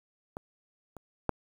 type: clicks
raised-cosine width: 1 ms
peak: -23 / -30 / -12 dBFS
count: 3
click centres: 0.369 / 0.967 / 1.293 s
effects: 8-bit